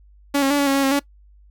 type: tone with pitch steps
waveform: sawtooth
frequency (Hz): 282.8 / 272 / 287.5 / 282.4 / 273.8 / 276.1 / 269.7 / 283.2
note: C#4 / C#4 / D4 / C#4 / C#4 / C#4 / C#4 / C#4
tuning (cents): +35 / -33 / -37 / +32 / -21 / -7 / -47 / +37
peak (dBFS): -12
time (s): 0.34-0.996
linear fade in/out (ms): 10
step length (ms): 82
effects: noise-tail reverb RT60 0.1 s tail -21 dB re dry + added 50 Hz sine -47 dBFS peak until 1.5 s